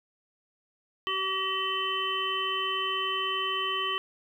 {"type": "harmonic tone", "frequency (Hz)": 381.9, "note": "G4", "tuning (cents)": -45, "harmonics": [1, 3, 5, 7, 8], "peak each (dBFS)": [-37, -31, -37, -37, -31], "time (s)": [1.07, 3.98], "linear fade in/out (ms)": 0, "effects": ["10-bit"]}